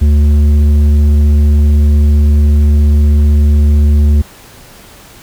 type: tone with tanh clipping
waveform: sine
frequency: 73.7 Hz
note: D2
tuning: 7 cents sharp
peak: -6 dBFS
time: 0.01-4.22 s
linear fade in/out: 10 ms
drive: 8 dB
effects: pink hiss -37 dBFS RMS until 5.22 s